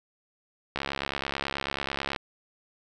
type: click train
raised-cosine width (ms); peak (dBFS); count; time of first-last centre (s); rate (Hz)
0.3; -13; 98; 0.76-2.162; 69.2
effects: none